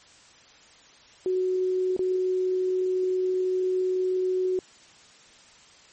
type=tone with dropouts; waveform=sine; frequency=370 Hz; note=F#4; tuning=in tune; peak=-22 dBFS; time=1.26-4.59 s; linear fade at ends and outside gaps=1 ms; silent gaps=1.965-1.992 s; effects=white hiss -53 dBFS RMS until 5.92 s + MP3 32 kbps

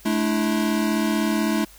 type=chord; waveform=square; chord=A suspended fourth; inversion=none; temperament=equal with one note detuned; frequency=215.5 / 293.7 / 329.6 Hz; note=A3 / D4 / E4; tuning=-36 / 0 / 0 cents; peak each=-23 / -27 / -26 dBFS; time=0.05-1.65 s; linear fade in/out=10 ms; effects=added 50 Hz sine -50 dBFS peak until 1.78 s + white hiss -49 dBFS RMS until 1.78 s

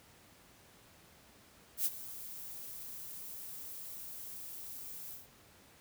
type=noise with ADSR envelope; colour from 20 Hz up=violet; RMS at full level=-30 dBFS; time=1.77-5.28 s; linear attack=85 ms; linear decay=36 ms; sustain=-16 dB; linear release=170 ms; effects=pink hiss -61 dBFS RMS until 5.8 s + high-pass 60 Hz 12 dB/octave

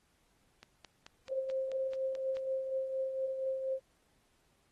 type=click train; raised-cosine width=0.2 ms; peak=-32 dBFS; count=9; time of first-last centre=0.63-2.369 s; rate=4.6 Hz
type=tone with tremolo; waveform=sine; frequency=529 Hz; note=C5; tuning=19 cents sharp; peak=-30 dBFS; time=1.28-3.8 s; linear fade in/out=50 ms; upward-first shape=triangle; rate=4.2 Hz; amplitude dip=55%
effects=pink hiss -73 dBFS RMS until 4.71 s + AAC 32 kbps

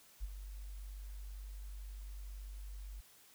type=tone with ADSR envelope; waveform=sine; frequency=49 Hz; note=G1; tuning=in tune; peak=-35 dBFS; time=0.2-3.01 s; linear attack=37 ms; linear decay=29 ms; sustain=-9 dB; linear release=9 ms; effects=white hiss -63 dBFS RMS until 3.34 s

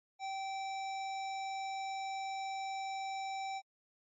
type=tone; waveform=square; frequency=775 Hz; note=G5; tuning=20 cents flat; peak=-38 dBFS; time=0.19-3.62 s; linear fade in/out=50 ms; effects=MP3 32 kbps

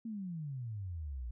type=exponential sweep; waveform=sine; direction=down; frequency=233.1 to 56.6 Hz; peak=-38 dBFS; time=0.05-1.31 s; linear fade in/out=5 ms; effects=none

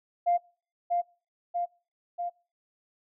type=tone with echo; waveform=sine; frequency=698.5 Hz; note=F5; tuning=in tune; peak=-20 dBFS; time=0.26-0.38 s; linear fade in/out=20 ms; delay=640 ms; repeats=3; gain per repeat=-3 dB; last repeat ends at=2.3 s; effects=noise-tail reverb RT60 0.4 s tail -24 dB re dry + tanh soft clip ceiling -16 dBFS

